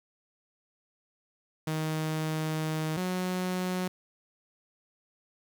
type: tone pair in turn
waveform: sawtooth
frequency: 156.9 / 183 Hz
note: D#3 / F#3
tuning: +15 / -19 cents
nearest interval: minor third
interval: 266 cents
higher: second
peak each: -25 dBFS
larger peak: neither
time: 1.67-2.97 / 2.97-3.88 s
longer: first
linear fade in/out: 5 ms
effects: 9-bit